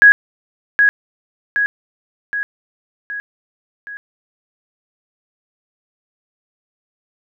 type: tone with echo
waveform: sine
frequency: 1661.2 Hz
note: G#6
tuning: in tune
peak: -3 dBFS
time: 0.02-0.12 s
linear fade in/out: 0 ms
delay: 770 ms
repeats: 5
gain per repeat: -5 dB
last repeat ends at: 3.97 s
effects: none